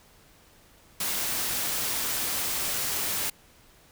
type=noise; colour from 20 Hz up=white; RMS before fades=-29 dBFS; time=1-3.3 s; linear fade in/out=5 ms; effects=pink hiss -57 dBFS RMS until 3.91 s